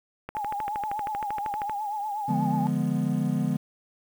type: click train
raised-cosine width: 0.5 ms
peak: -19 dBFS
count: 19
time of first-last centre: 0.29-1.696 s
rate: 12.8 Hz
type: tone with vibrato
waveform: sine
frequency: 834 Hz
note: G#5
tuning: 7 cents sharp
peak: -28 dBFS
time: 0.35-2.67 s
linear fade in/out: 0 ms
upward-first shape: triangle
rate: 8.3 Hz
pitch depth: 86 cents each way
type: chord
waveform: triangle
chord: D diminished seventh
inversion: none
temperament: equal with one note detuned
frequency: 146.83 / 173.41 / 207.7 / 246.9 Hz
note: D3 / F3 / Ab3 / Cb4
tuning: 0 / -12 / 0 / 0 cents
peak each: -27 dBFS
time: 2.28-3.57 s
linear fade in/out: 10 ms
effects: 8-bit